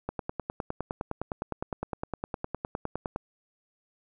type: click train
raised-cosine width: 1 ms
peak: -17 dBFS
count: 31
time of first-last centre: 0.09-3.161 s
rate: 9.77 Hz
effects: none